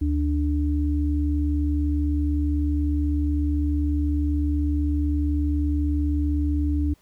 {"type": "tone pair together", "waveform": "sine", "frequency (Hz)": [74.18, 294], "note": ["D2", "D4"], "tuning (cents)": [18, 2], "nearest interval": "2 octaves", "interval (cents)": 2384, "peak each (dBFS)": [-21, -25], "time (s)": [0.01, 6.94], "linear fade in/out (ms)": 10, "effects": ["pink hiss -61 dBFS RMS until 7.01 s"]}